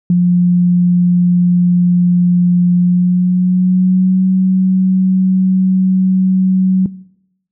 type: tone with pitch glide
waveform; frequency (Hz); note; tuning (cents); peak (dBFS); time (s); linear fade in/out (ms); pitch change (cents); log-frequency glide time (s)
sine; 177.1 to 187.31; F3 to F#3; +24 to +22; -7; 0.1-6.86; 2; +98; 2.74-4.25
effects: noise-tail reverb RT60 0.8 s tail -20 dB re dry